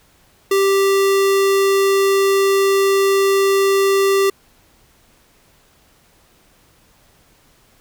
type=tone; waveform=square; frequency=392 Hz; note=G4; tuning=in tune; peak=-13 dBFS; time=0.51-4.3 s; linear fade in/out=5 ms; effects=pink hiss -54 dBFS RMS until 7.8 s